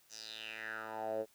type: tone with band-pass filter sweep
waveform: 10% pulse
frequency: 110 Hz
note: A2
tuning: in tune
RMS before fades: -42 dBFS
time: 0.09-1.26 s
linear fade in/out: 50 ms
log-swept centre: 6400 to 470 Hz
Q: 4.9
effects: white hiss -68 dBFS RMS until 1.34 s